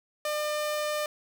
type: tone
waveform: sawtooth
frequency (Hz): 601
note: D5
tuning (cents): +40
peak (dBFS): -24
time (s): 0.25-1.06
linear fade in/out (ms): 2
effects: none